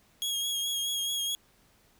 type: tone with vibrato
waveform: sawtooth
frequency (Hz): 3291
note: G#7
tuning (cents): -16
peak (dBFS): -26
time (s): 0.22-1.35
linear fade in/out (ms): 0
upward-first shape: sine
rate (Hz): 4.7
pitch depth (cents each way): 27
effects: pink hiss -64 dBFS RMS until 1.99 s